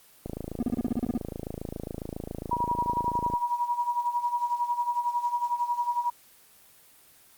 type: click train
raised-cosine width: 2 ms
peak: -20 dBFS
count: 85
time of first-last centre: 0.26-3.337 s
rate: 27.3 Hz
type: tone bursts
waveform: triangle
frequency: 241.8 Hz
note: B3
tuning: 36 cents flat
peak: -21 dBFS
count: 10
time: 0.6-1.172 s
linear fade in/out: 2 ms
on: 23 ms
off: 38 ms
type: tone with tremolo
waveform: sine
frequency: 961 Hz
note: B5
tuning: 48 cents flat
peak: -22 dBFS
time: 2.51-6.1 s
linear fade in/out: 5 ms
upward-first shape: sine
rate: 11 Hz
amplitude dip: 75%
effects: white hiss -56 dBFS RMS until 7.37 s + Opus 24 kbps